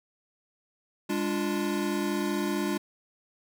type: chord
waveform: square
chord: D diminished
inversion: second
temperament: equal with one note detuned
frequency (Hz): 203.3 / 293.7 / 349.2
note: Ab3 / D4 / F4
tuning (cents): -37 / 0 / 0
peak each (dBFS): -32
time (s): 1.09-2.78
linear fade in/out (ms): 10
effects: none